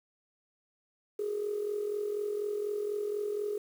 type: tone with amplitude modulation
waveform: sine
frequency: 415.3 Hz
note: G#4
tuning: in tune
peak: -27 dBFS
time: 1.19-3.58 s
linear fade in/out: 5 ms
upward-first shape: sine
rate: 44.1 Hz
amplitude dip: 65%
effects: tanh soft clip ceiling -24 dBFS + 9-bit